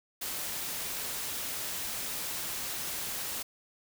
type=noise; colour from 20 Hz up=white; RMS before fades=-36 dBFS; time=0.21-3.43 s; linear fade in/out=10 ms; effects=none